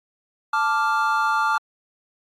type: chord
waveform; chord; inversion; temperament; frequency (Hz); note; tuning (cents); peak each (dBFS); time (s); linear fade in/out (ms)
triangle; D minor; second; equal; 880 / 1174.7 / 1396.9; A5 / D6 / F6; 0 / 0 / 0; -21; 0.53-1.58; 5
effects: AAC 48 kbps